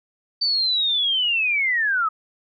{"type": "linear sweep", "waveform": "sine", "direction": "down", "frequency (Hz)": [4601, 1244.5], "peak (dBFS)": -18, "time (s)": [0.41, 2.09], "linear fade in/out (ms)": 10, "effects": []}